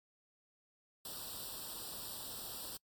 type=noise with comb filter; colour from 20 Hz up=white; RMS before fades=-45 dBFS; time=1.05-2.77 s; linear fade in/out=2 ms; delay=0.23 ms; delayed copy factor=+1; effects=noise-tail reverb RT60 0.1 s tail -26 dB re dry + MP3 96 kbps